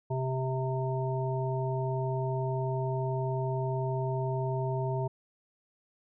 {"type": "harmonic tone", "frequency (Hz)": 130.81, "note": "C3", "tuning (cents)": 0, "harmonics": [1, 3, 5, 7], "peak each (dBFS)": [-30, -35, -37, -38], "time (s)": [0.1, 5.08], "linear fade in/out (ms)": 10, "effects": []}